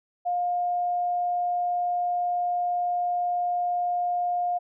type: tone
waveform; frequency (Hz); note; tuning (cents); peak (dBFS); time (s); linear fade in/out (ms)
sine; 709; F5; +26; -23; 0.25-4.59; 20
effects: none